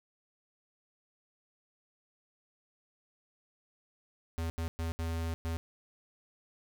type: tone bursts at uneven times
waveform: square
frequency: 82.41 Hz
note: E2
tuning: in tune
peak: -33 dBFS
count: 5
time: 4.38-4.5 / 4.58-4.68 / 4.79-4.92 / 4.99-5.34 / 5.45-5.57 s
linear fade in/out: 0 ms
effects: none